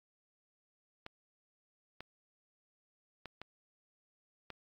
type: clicks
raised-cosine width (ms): 0.3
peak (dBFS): -28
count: 5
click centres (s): 1.064 / 2.006 / 3.257 / 3.416 / 4.503
effects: AAC 32 kbps